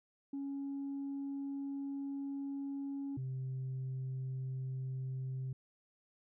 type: tone pair in turn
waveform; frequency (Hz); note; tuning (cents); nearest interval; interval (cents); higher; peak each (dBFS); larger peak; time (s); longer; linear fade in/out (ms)
sine; 277.7 / 130.81; C#4 / C3; +3 / 0; octave + minor second; 1303; first; -36 / -35; second; 0.33-3.17 / 3.17-5.53; first; 5
effects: tanh soft clip ceiling -35 dBFS